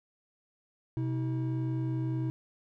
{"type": "tone pair together", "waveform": "triangle", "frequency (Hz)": [127.31, 320.8], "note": ["C3", "E4"], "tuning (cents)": [-47, -47], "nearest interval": "octave + major third", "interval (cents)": 1600, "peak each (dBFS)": [-28, -33], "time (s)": [0.97, 2.3], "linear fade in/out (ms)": 0, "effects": []}